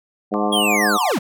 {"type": "harmonic tone", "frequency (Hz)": 103.83, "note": "G#2", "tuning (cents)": 0, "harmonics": [2, 3, 4, 5, 6, 7], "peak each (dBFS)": [-23, -25, -26, -27, -28, -28], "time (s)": [0.31, 0.98], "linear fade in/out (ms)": 20}
{"type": "chord", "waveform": "sine", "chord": "D dominant seventh", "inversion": "first", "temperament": "just", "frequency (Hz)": [734.2, 881, 1057.2, 1174.7], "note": ["F#5", "A5", "C6", "D6"], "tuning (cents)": [-14, 2, 18, 0], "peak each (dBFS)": [-26, -29, -28, -29], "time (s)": [0.34, 1.12], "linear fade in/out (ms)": 0}
{"type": "linear sweep", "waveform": "square", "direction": "down", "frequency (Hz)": [3344, 145.9], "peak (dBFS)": -18, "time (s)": [0.52, 1.19], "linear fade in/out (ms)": 10}
{"effects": []}